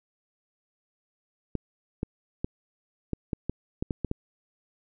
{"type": "clicks", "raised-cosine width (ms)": 3, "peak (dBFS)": -15, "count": 10, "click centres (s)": [1.553, 2.031, 2.445, 3.133, 3.332, 3.496, 3.825, 3.908, 4.047, 4.114], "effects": []}